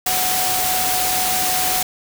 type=tone in noise; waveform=sine; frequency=740 Hz; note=F#5; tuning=in tune; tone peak=-23 dBFS; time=0.06-1.83 s; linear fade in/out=5 ms; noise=white; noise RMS=-20 dBFS; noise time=0.06-1.83 s; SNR=-6 dB; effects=none